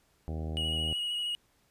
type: harmonic tone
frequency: 79 Hz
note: D#2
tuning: 27 cents sharp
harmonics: 1 / 2 / 3 / 4 / 5 / 6 / 7 / 8 / 9 / 10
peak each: -34 / -40 / -44 / -46 / -48 / -50 / -51 / -52 / -53 / -54 dBFS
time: 0.28-0.93 s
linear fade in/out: 0 ms
type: tone with vibrato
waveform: triangle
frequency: 2900 Hz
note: F#7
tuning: 35 cents flat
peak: -29 dBFS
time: 0.57-1.35 s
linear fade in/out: 0 ms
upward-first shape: square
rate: 13 Hz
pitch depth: 15 cents each way
effects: pink hiss -69 dBFS RMS until 1.7 s + resampled to 32000 Hz